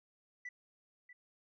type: tone with echo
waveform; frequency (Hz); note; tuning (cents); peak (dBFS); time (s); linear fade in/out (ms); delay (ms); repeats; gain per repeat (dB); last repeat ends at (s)
sine; 1975.5; B6; 0; -40; 0.45-0.49; 5; 640; 1; -13; 1.13
effects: tanh soft clip ceiling -40 dBFS

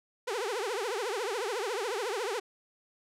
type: tone with vibrato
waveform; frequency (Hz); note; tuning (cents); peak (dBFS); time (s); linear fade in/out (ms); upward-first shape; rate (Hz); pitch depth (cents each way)
sawtooth; 440; A4; 0; -27; 0.27-2.4; 10; triangle; 14; 300
effects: low-pass 10000 Hz 12 dB/octave

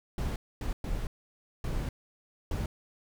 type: noise bursts at uneven times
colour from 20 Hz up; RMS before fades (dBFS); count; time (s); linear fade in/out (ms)
brown; -32; 5; 0.18-0.36 / 0.61-0.73 / 0.84-1.07 / 1.64-1.89 / 2.51-2.66; 2
effects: none

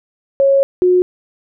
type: tone pair in turn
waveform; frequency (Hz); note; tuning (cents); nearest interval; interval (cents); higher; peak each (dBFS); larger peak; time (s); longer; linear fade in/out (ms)
sine; 549 / 362.6; C#5 / F#4; -17 / -35; perfect fifth; 718; first; -8; neither; 0.4-0.63 / 0.82-1.02; first; 0
effects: none

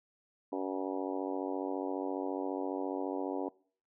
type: harmonic tone with a mistuned harmonic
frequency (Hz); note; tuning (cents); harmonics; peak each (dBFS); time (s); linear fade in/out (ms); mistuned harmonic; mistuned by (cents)
94.6; F#2; +39; 3 / 4 / 5 / 6 / 7 / 8 / 9 / 10; -37 / -39 / -41 / -43 / -44 / -45 / -46 / -47; 0.52-3.49; 5; 10; +32
effects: noise-tail reverb RT60 0.5 s tail -24 dB re dry

